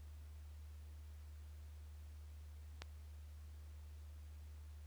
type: click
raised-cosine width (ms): 0.2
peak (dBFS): -28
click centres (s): 2.82
effects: added 75 Hz sine -51 dBFS peak until 4.86 s + pink hiss -70 dBFS RMS until 4.86 s